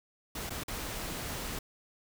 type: noise with dropouts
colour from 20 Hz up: pink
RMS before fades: -38 dBFS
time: 0.35-1.59 s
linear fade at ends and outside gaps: 5 ms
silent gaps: 0.496-0.504 / 0.636-0.68 s
effects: none